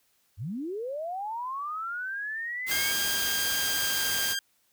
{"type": "linear sweep", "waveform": "sine", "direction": "up", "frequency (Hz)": [79.5, 2274], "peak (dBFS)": -31, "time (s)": [0.37, 2.94], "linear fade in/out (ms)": 50}
{"type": "noise", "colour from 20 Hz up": "white", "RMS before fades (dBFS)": -31, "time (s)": [2.66, 4.36], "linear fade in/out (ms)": 50}
{"type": "tone with pitch glide", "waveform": "15% pulse", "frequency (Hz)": [1608, 1598.7], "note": ["G6", "G6"], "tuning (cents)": [44, 34], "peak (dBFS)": -22, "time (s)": [2.71, 4.39], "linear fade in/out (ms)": 2, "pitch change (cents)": -10, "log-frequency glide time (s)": [3.1, 4.07]}
{"effects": ["white hiss -69 dBFS RMS until 4.72 s"]}